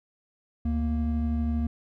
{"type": "tone pair together", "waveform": "triangle", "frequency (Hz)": [73.53, 233.1], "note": ["D2", "A#3"], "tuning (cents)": [3, 0], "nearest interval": "octave + minor sixth", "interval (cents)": 1997, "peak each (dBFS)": [-24, -26], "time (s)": [0.65, 1.67], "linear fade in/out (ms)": 5, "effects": []}